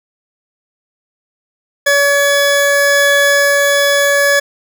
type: tone pair together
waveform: 40% pulse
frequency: 566.9 / 1700 Hz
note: C#5 / G#6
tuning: +39 / +40 cents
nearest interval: octave + perfect fifth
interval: 1901 cents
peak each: -11 dBFS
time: 1.86-4.4 s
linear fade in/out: 10 ms
effects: none